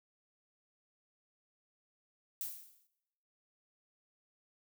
violet noise with exponential decay, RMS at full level -37 dBFS, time 2.41-2.87 s, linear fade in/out 1 ms, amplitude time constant 100 ms, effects noise-tail reverb RT60 0.9 s tail -19 dB re dry

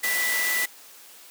sine tone in noise, 1975.5 Hz, B6, in tune, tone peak -24 dBFS, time 0.03-0.66 s, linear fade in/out 10 ms, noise white, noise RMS -28 dBFS, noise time 0.03-0.66 s, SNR +1 dB, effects white hiss -48 dBFS RMS until 1.3 s + high-pass 300 Hz 12 dB/octave

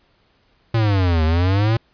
square exponential two-way sweep, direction down then up, 116.54 to 77.6 to 116.54 Hz, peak -15 dBFS, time 0.74-1.77 s, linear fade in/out 5 ms, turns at 1.24 s, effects pink hiss -60 dBFS RMS until 1.93 s + resampled to 11025 Hz

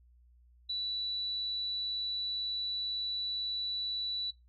sine tone, 3951 Hz, B7, in tune, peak -32 dBFS, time 0.69-4.31 s, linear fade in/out 10 ms, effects noise-tail reverb RT60 0.2 s tail -19 dB re dry + added 60 Hz sine -59 dBFS peak until 4.48 s

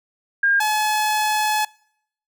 sine / sawtooth tone pair in turn, 1612 / 853.9 Hz, G6 / G#5, +48 / +48 cents, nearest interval major seventh, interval 1100 cents, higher first, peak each -14 dBFS, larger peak neither, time 0.43-0.6 / 0.6-1.65 s, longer second, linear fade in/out 5 ms, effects noise-tail reverb RT60 0.7 s tail -26 dB re dry

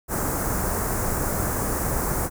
pink band-stop noise, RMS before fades -25 dBFS, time 0.08-2.3 s, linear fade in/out 50 ms, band 1600 to 6900 Hz, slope 24 dB/octave, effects none

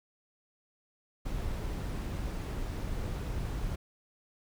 brown noise, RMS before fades -35 dBFS, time 1.25-3.76 s, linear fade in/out 10 ms, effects none

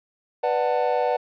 triangle chord, B minor seventh, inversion none, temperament just, 493.9 / 592.7 / 740.8 / 889 Hz, B4 / D5 / F#5 / A5, 0 / +16 / +2 / +18 cents, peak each -22 / -24 / -23 / -26 dBFS, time 0.43-1.17 s, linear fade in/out 10 ms, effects resampled to 11025 Hz

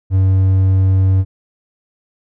triangle tone, 95 Hz, F#2, 46 cents sharp, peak -7 dBFS, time 0.1-1.25 s, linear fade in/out 50 ms, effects none

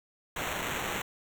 violet noise with sample-and-hold, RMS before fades -34 dBFS, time 0.36-1.02 s, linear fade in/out 5 ms, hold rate 4900 Hz, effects none

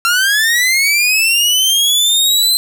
sawtooth linear sweep, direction up, 1358 to 4105 Hz, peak -7 dBFS, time 0.05-2.57 s, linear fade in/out 0 ms, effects 7-bit

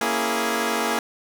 10% pulse chord, A# half-diminished seventh, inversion none, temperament equal, 233.1 / 277.2 / 329.6 / 415.3 Hz, A#3 / C#4 / E4 / G#4, 0 / 0 / 0 / 0 cents, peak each -17 / -23 / -20 / -18 dBFS, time 0.01-0.99 s, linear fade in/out 2 ms, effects none

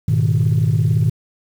sine chord, G# minor, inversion none, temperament equal with one note detuned, 103.83 / 121.84 / 155.56 Hz, G#2 / B2 / D#3, 0 / -23 / 0 cents, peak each -16 dBFS, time 0.08-1.1 s, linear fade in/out 5 ms, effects tanh soft clip ceiling -8 dBFS + 7-bit

